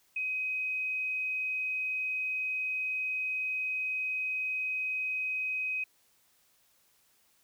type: tone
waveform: sine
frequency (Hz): 2522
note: D#7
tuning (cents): +23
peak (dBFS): -30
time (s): 0.16-5.84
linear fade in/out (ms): 5
effects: white hiss -68 dBFS RMS until 7.43 s